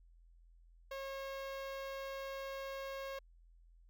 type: tone with notch filter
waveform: sawtooth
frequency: 543 Hz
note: C#5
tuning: 36 cents flat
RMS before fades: -44 dBFS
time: 0.91-3.19 s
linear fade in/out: 5 ms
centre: 9000 Hz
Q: 0.65
effects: added 42 Hz sine -60 dBFS peak until 3.89 s